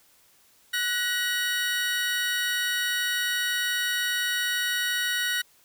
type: tone pair together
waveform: 25% pulse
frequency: 1480 / 1905.8 Hz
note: F#6 / A#6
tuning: 0 / +38 cents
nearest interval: major third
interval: 438 cents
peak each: -24 dBFS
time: 0.73-5.42 s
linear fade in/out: 10 ms
effects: white hiss -60 dBFS RMS until 5.64 s